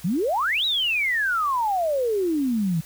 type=exponential two-way sweep; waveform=sine; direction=up then down; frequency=154.8 to 3951 to 154.8 Hz; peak=-20 dBFS; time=0.04-2.81 s; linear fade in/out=10 ms; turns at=0.65 s; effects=added 60 Hz sine -53 dBFS peak until 2.85 s + white hiss -46 dBFS RMS until 2.85 s